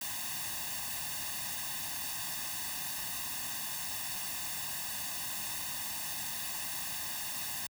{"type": "noise with comb filter", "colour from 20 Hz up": "white", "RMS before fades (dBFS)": -38, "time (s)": [0.01, 7.67], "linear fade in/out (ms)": 5, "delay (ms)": 1.1, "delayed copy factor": 0.95, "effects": ["high-pass 60 Hz 12 dB/octave"]}